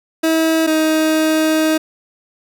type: tone pair in turn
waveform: 30% pulse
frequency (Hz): 322.2 / 314.3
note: E4 / D#4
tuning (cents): -39 / +18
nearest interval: unison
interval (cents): 43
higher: first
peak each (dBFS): -10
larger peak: neither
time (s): 0.23-0.67 / 0.67-1.78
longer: second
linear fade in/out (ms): 10
effects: none